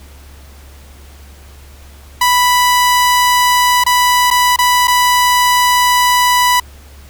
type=tone with dropouts; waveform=sawtooth; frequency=987.8 Hz; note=B5; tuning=in tune; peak=-5 dBFS; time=2.21-6.6 s; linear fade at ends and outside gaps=5 ms; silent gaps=3.839-3.863 / 4.304-4.31 / 4.562-4.587 / 4.873-4.879 s; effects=added 70 Hz sine -36 dBFS peak until 7.09 s + pink hiss -43 dBFS RMS until 7.09 s